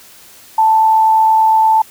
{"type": "tone with amplitude modulation", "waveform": "sine", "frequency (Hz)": 881, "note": "A5", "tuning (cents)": 2, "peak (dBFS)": -6, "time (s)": [0.58, 1.82], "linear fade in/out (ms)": 5, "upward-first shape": "sine", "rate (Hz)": 88.6, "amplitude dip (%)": 25, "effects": ["white hiss -41 dBFS RMS until 1.9 s"]}